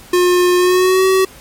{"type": "tone with pitch glide", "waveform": "square", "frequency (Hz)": [357.9, 379.2], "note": ["F4", "F#4"], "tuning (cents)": [42, 43], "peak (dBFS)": -10, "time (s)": [0.13, 1.25], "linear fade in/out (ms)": 5, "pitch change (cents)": 101, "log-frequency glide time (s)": [0.57, 1.05], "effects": ["pink hiss -40 dBFS RMS until 1.4 s", "MP3 64 kbps"]}